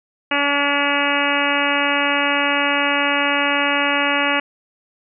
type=harmonic tone; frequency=285.3 Hz; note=C#4; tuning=50 cents sharp; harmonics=1 / 2 / 3 / 4 / 5 / 6 / 7 / 8 / 9 / 10; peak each=-25 / -25 / -25 / -25 / -25 / -25 / -25 / -25 / -25 / -25 dBFS; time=0.31-4.4 s; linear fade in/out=5 ms; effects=none